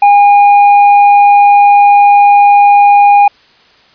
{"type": "tone with hard clipping", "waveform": "sine", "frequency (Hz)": 814, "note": "G#5", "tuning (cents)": -35, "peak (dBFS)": -3, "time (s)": [0.02, 3.28], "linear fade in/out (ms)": 5, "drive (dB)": 4, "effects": ["white hiss -45 dBFS RMS until 3.94 s", "resampled to 11025 Hz"]}